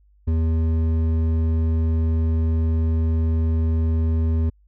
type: tone with hard clipping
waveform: sine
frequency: 80.8 Hz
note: E2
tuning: 34 cents flat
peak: -19 dBFS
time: 0.27-4.5 s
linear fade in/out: 10 ms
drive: 9 dB
effects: added 50 Hz sine -53 dBFS peak until 4.67 s